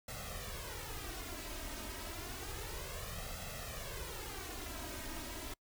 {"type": "noise with flanger", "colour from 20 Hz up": "pink", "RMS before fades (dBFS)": -44, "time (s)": [0.08, 5.54], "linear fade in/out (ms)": 5, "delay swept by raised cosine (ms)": [1.5, 3.2], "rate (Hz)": 0.3, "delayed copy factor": 0.75, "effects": ["noise-tail reverb RT60 0.1 s tail -26 dB re dry"]}